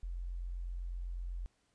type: tone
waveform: sine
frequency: 44 Hz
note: F1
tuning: 14 cents sharp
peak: -37 dBFS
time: 0.03-1.46 s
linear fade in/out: 0 ms
effects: pink hiss -75 dBFS RMS until 1.74 s + resampled to 22050 Hz